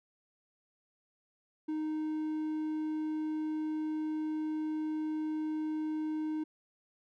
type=tone; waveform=triangle; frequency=310 Hz; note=D#4; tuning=6 cents flat; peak=-30 dBFS; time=1.68-6.44 s; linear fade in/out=10 ms; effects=none